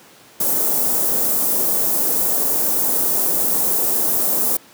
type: band-stop noise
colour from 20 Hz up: white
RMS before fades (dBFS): -18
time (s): 0.4-4.57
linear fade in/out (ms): 5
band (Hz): 660 to 11000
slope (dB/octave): 12
effects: pink hiss -46 dBFS RMS until 4.73 s + high-pass 200 Hz 12 dB/octave